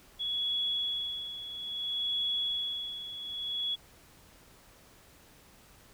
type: tone with tremolo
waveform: sine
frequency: 3369 Hz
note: G#7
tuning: 24 cents sharp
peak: -28 dBFS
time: 0.19-3.76 s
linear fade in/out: 20 ms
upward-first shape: sine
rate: 0.6 Hz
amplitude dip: 70%
effects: pink hiss -58 dBFS RMS until 5.93 s